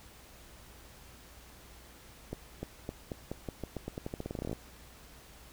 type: accelerating click train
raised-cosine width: 2 ms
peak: -23 dBFS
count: 23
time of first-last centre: 2.33-4.53 s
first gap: 300 ms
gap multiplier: 0.87
effects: added 60 Hz sine -58 dBFS peak until 5.52 s + pink hiss -55 dBFS RMS until 5.52 s